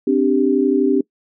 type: chord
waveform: sine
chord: C suspended second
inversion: none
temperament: equal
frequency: 261.6 / 293.7 / 392 Hz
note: C4 / D4 / G4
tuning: 0 / 0 / 0 cents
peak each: -17 dBFS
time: 0.07-1.01 s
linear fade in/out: 5 ms
effects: noise-tail reverb RT60 0.1 s tail -23 dB re dry